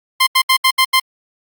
15% pulse tone bursts at uneven times, 1046.5 Hz, C6, in tune, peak -3 dBFS, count 6, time 0.2-0.27 / 0.35-0.42 / 0.49-0.57 / 0.64-0.71 / 0.78-0.85 / 0.93-1 s, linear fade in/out 10 ms, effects Opus 48 kbps

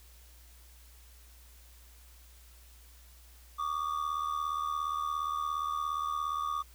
triangle ring-modulated tone, 1174.7 Hz, D6, in tune, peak -26 dBFS, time 3.58-6.63 s, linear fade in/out 20 ms, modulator 38.6 Hz, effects added 60 Hz sine -54 dBFS peak until 6.74 s + white hiss -60 dBFS RMS until 6.74 s

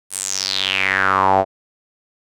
sawtooth tone with band-pass filter sweep, 95.9 Hz, G2, 37 cents flat, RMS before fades -18 dBFS, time 0.1-1.45 s, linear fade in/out 50 ms, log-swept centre 10000 to 650 Hz, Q 5.5, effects none

